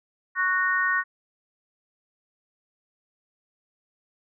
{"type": "chord", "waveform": "sine", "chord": "F# major", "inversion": "second", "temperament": "just", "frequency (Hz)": [1110, 1480, 1850], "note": ["C#6", "F#6", "A#6"], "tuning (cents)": [2, 0, -14], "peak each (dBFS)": [-27, -25, -24], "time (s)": [0.35, 1.04], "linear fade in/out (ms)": 50, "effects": []}